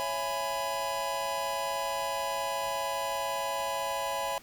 square chord, C# minor seventh, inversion none, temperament just, 554.4 / 665.2 / 831.5 / 997.9 Hz, C#5 / E5 / G#5 / B5, 0 / +16 / +2 / +18 cents, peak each -37 / -38 / -37 / -35 dBFS, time 0-4.38 s, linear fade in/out 0 ms, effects pink hiss -54 dBFS RMS until 4.42 s + Opus 48 kbps

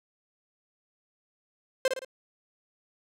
45% pulse tone with echo, 523.3 Hz, C5, in tune, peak -21 dBFS, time 1.85-1.88 s, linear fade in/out 2 ms, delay 56 ms, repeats 3, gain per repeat -6 dB, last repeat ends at 2.048 s, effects low-pass 11000 Hz 12 dB/octave

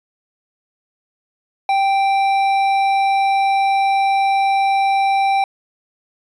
triangle tone with hard clipping, 784 Hz, G5, in tune, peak -15 dBFS, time 1.69-5.44 s, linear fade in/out 2 ms, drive 13 dB, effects resampled to 22050 Hz

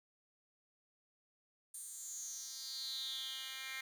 10% pulse tone with high-pass filter sweep, 264.5 Hz, C4, 19 cents sharp, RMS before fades -45 dBFS, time 1.74-3.81 s, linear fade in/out 5 ms, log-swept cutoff 9000 to 2200 Hz, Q 6.2, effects none

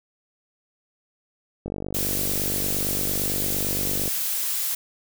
click train, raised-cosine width 2 ms, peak -17 dBFS, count 119, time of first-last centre 1.66-4.078 s, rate 48.8 Hz
blue noise, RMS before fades -26 dBFS, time 1.94-4.75 s, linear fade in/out 5 ms
effects none

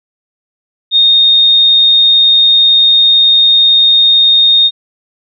sine tone, 3691 Hz, A#7, 18 cents flat, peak -4 dBFS, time 0.91-4.71 s, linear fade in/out 50 ms, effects none

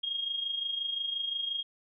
sine tone with amplitude modulation, 3252 Hz, G#7, 37 cents flat, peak -28 dBFS, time 0.03-1.63 s, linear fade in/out 10 ms, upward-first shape sine, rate 25.7 Hz, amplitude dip 60%, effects none

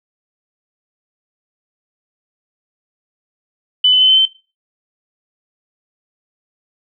sine tone with pitch steps, 3000 / 3023 / 3045 / 3068 / 3091 Hz, F#7 / F#7 / F#7 / G7 / G7, +23 / +36 / +49 / -38 / -25 cents, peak -7 dBFS, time 3.84-4.255 s, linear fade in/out 5 ms, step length 83 ms, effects noise-tail reverb RT60 0.3 s tail -18 dB re dry

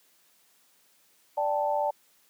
sine chord, D suspended fourth, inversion none, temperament equal, 587.3 / 784 / 880 Hz, D5 / G5 / A5, 0 / 0 / 0 cents, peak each -28 / -31 / -28 dBFS, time 1.37-1.91 s, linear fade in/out 10 ms, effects white hiss -64 dBFS RMS until 2.29 s + high-pass 150 Hz 12 dB/octave

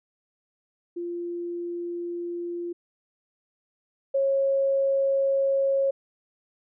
sine tone pair in turn, 346.4 / 546.1 Hz, F4 / C#5, -14 / -26 cents, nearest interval minor sixth, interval 788 cents, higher second, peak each -29 / -20 dBFS, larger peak second, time 0.96-2.73 / 4.14-5.91 s, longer neither, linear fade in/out 10 ms, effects none

